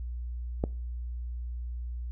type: click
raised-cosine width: 2 ms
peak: -14 dBFS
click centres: 0.639 s
effects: noise-tail reverb RT60 0.4 s tail -23 dB re dry + added 60 Hz sine -33 dBFS peak until 2.11 s